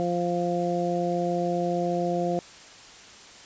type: harmonic tone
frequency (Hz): 174.61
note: F3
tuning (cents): 0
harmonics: 1 / 2 / 3 / 4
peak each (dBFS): -29 / -29 / -29 / -29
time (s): 0-2.39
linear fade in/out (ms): 0
effects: white hiss -47 dBFS RMS until 3.45 s + resampled to 16000 Hz